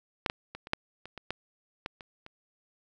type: clicks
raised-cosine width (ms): 0.3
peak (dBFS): -10 / -13 / -24 / -27 / -10 / -27 / -25 / -16 / -18 / -28 / -29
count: 11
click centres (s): 0.262 / 0.299 / 0.55 / 0.671 / 0.734 / 1.056 / 1.177 / 1.306 / 1.861 / 2.008 / 2.264
effects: none